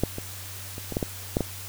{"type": "clicks", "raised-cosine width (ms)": 2, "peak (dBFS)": [-8, -19, -24, -18, -11, -12, -9, -11], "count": 8, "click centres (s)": [0.036, 0.184, 0.781, 0.923, 0.969, 1.028, 1.369, 1.407], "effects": ["added 95 Hz sine -41 dBFS peak until 1.68 s", "white hiss -40 dBFS RMS until 1.68 s"]}